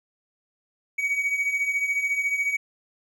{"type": "beating tone pair", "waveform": "triangle", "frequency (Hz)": [2246, 2260], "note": ["C#7", "C#7"], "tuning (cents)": [22, 33], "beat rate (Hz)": 14, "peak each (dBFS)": [-28, -22], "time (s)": [0.98, 2.57], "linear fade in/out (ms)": 10, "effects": []}